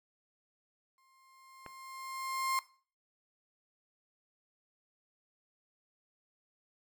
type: tone with exponential growth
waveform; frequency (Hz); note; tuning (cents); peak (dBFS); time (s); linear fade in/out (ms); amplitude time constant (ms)
35% pulse; 1059; C6; +21; -27; 0.98-2.59; 1; 350
type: click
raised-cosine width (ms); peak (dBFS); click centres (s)
0.5; -30; 1.663
effects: noise-tail reverb RT60 0.4 s tail -18 dB re dry